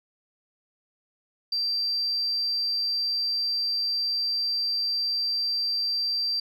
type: tone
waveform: sine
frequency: 4699 Hz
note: D8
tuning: in tune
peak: -23 dBFS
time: 1.52-6.4 s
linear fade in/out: 5 ms
effects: tanh soft clip ceiling -19 dBFS